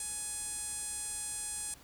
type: tone with band-pass filter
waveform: sawtooth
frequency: 840 Hz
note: G#5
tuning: 19 cents sharp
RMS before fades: -39 dBFS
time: 0-1.74 s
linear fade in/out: 2 ms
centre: 8800 Hz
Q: 5.8
effects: added 60 Hz sine -60 dBFS peak until 1.83 s + pink hiss -57 dBFS RMS until 1.83 s